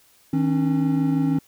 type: tone cluster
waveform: triangle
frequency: 158.6 / 271.6 / 297.8 Hz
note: D#3 / C#4 / D4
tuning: +33 / -35 / +24 cents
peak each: -21 / -18 / -27 dBFS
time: 0.33-1.39 s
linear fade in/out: 5 ms
effects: white hiss -57 dBFS RMS until 1.47 s